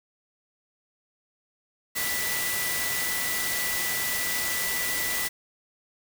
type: tone in noise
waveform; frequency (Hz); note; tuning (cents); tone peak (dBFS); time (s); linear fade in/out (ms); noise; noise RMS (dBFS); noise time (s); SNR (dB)
sine; 1975.5; B6; 0; -31; 1.95-5.29; 20; white; -29; 1.95-5.29; -5
effects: none